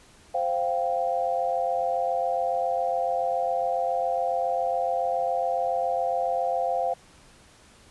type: chord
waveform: sine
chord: C suspended fourth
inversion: none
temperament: just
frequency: 523.3 / 697.7 / 784.9 Hz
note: C5 / F5 / G5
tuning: 0 / -2 / +2 cents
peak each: -28 / -26 / -29 dBFS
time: 0.34-6.94 s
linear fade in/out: 10 ms
effects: pink hiss -54 dBFS RMS until 7.9 s + resampled to 24000 Hz